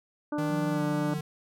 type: harmonic tone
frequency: 296.4 Hz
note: D4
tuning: 16 cents sharp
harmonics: 1 / 2 / 3 / 4 / 5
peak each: -29 / -35 / -39 / -41 / -43 dBFS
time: 0.32-1.14 s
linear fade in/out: 5 ms
type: tone with pitch glide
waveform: square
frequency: 156.7 to 150.06 Hz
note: D#3 to D3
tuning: +13 to +38 cents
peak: -32 dBFS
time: 0.38-1.21 s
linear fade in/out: 5 ms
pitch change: -75 cents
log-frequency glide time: 0.7-0.82 s
type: tone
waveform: sine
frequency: 178 Hz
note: F3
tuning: 33 cents sharp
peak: -33 dBFS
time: 0.5-1.19 s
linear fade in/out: 2 ms
effects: none

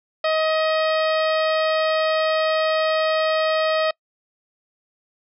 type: harmonic tone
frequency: 631 Hz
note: D#5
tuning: 24 cents sharp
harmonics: 1 / 2 / 3 / 4 / 5 / 6 / 7 / 8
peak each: -19 / -25 / -29 / -31 / -33 / -35 / -36 / -37 dBFS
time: 0.24-3.91 s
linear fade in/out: 5 ms
effects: noise-tail reverb RT60 0.1 s tail -26 dB re dry

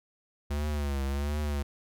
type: tone with vibrato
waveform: square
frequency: 71.5 Hz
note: D2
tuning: 46 cents flat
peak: -29 dBFS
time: 0.5-1.63 s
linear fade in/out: 10 ms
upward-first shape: triangle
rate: 1.4 Hz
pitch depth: 100 cents each way
effects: none

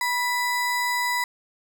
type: ring-modulated tone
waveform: square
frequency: 1482 Hz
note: F#6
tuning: 2 cents sharp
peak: -20 dBFS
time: 0.01-1.24 s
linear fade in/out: 2 ms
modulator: 507 Hz
effects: none

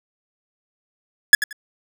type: tone with echo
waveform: 45% pulse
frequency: 1699 Hz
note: G#6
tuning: 39 cents sharp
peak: -4 dBFS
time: 1.33-1.35 s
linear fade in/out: 2 ms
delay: 89 ms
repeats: 2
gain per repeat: -14 dB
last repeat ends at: 1.528 s
effects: none

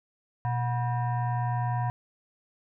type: tone with frequency modulation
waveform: sine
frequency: 121.1 Hz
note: B2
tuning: 34 cents flat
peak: -25 dBFS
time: 0.45-1.9 s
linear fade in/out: 0 ms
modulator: 851 Hz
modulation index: 0.82
effects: none

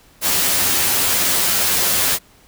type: noise with comb filter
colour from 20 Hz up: white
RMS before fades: -17 dBFS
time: 0.21-2.19 s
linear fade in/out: 50 ms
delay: 11 ms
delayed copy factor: +0.9
effects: pink hiss -51 dBFS RMS until 2.47 s

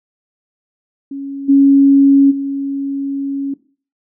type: tone with level steps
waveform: sine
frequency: 276.7 Hz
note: C#4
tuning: 3 cents flat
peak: -22 / -5 / -17 dBFS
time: 1.11-3.54 s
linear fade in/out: 5 ms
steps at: 1.48 / 2.3 s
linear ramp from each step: 20 ms
effects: noise-tail reverb RT60 0.4 s tail -17 dB re dry

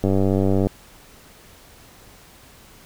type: click train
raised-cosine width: 2 ms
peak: -7 dBFS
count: 62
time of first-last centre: 0.04-0.67 s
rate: 96.9 Hz
effects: pink hiss -48 dBFS RMS until 2.85 s

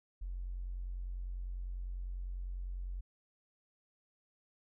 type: tone with tanh clipping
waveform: triangle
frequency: 45.01 Hz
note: F#1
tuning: 47 cents flat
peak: -37 dBFS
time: 0.21-3.01 s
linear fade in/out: 10 ms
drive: 2 dB
effects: none

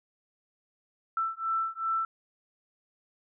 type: beating tone pair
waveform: sine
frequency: 1330 / 1332.6 Hz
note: E6 / E6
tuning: +15 / +18 cents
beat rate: 2.6 Hz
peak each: -31 dBFS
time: 1.17-2.05 s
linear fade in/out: 2 ms
effects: none

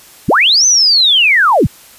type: linear two-way sweep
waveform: sine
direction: up then down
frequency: 44.09 to 6210 to 44.09 Hz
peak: -6 dBFS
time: 0.28-1.67 s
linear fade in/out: 10 ms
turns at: 0.66 s
effects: white hiss -40 dBFS RMS until 1.98 s + resampled to 32000 Hz

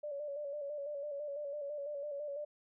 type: tone with vibrato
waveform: sine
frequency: 578 Hz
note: D5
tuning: 28 cents flat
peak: -38 dBFS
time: 0.03-2.45 s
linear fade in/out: 10 ms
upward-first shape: square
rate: 6 Hz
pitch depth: 47 cents each way
effects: none

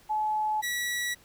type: tone pair in turn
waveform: sine / sawtooth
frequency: 857 / 1938.4 Hz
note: A5 / B6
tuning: -46 / -33 cents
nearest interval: octave + major second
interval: 1413 cents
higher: second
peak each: -25 dBFS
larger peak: neither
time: 0.09-0.62 / 0.62-1.15 s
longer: neither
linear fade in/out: 20 ms
effects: pink hiss -58 dBFS RMS until 1.24 s

